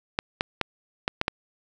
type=clicks; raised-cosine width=0.3 ms; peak=-7 dBFS; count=6; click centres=0.189 / 0.409 / 0.613 / 1.079 / 1.214 / 1.281 s; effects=none